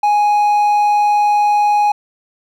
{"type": "tone with hard clipping", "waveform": "triangle", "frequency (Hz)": 830.6, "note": "G#5", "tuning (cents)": 0, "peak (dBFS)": -11, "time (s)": [0.03, 1.92], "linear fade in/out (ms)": 5, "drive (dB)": 6, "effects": []}